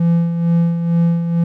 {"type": "tone with tremolo", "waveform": "triangle", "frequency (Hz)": 169.1, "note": "E3", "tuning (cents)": 44, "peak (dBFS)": -8, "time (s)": [0, 1.44], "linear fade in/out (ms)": 5, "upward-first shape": "sine", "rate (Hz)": 2.2, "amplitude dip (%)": 55, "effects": []}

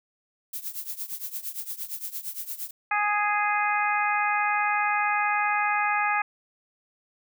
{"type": "noise with tremolo", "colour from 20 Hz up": "violet", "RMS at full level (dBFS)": -31, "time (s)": [0.53, 2.71], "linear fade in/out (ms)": 5, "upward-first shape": "triangle", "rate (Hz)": 8.7, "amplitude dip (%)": 90}
{"type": "harmonic tone", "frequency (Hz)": 415.3, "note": "G#4", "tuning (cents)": 0, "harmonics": [2, 3, 4, 5, 6], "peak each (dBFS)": [-26, -28, -29, -30, -31], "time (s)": [2.91, 6.22], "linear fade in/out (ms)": 5}
{"effects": []}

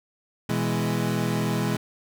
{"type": "chord", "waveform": "30% pulse", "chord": "E major", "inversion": "second", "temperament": "equal", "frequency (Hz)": [123.47, 164.81, 207.7], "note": ["B2", "E3", "G#3"], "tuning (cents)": [0, 0, 0], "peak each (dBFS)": -25, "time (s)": [0.49, 1.77], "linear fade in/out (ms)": 5, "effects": []}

